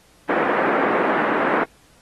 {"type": "band-pass noise", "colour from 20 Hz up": "pink", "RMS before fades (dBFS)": -20, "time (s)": [0.29, 1.64], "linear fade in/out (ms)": 5, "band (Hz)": [260, 1800], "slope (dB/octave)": 24, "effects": ["pink hiss -55 dBFS RMS until 2.01 s", "AAC 32 kbps"]}